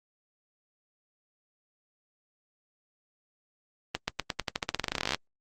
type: accelerating click train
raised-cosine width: 0.2 ms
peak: -10 dBFS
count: 25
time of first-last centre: 3.95-5.146 s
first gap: 130 ms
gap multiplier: 0.9
effects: Opus 32 kbps